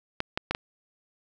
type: clicks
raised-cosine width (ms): 0.3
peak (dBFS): -11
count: 4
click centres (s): 0.204 / 0.375 / 0.51 / 0.549
effects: none